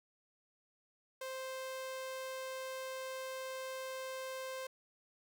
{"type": "tone", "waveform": "sawtooth", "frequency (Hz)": 523.3, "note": "C5", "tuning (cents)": 0, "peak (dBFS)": -37, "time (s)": [1.21, 4.67], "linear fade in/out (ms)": 5, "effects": []}